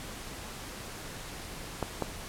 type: clicks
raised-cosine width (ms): 1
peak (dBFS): -15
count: 2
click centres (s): 1.827 / 2.023
effects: pink hiss -42 dBFS RMS until 2.28 s + low-pass 12000 Hz 12 dB/octave